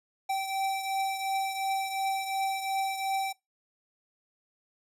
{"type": "beating tone pair", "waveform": "square", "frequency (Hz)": [775, 777.8], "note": ["G5", "G5"], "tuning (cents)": [-20, -14], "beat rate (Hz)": 2.8, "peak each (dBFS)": [-30, -37], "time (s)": [0.29, 3.33], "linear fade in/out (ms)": 10, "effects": ["noise-tail reverb RT60 0.2 s tail -23 dB re dry", "resampled to 32000 Hz"]}